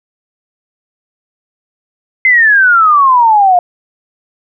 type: exponential sweep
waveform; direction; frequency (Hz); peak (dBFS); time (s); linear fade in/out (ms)
sine; down; 2093 to 698.5; -4; 2.25-3.59; 2
effects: none